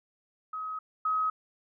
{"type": "tone pair in turn", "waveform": "sine", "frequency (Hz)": [1270, 1270], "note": ["D#6", "D#6"], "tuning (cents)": [35, 35], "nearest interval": "unison", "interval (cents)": 0, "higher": "neither", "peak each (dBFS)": [-33, -25], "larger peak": "second", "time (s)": [[0.53, 0.79], [1.05, 1.3]], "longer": "first", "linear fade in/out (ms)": 5, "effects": []}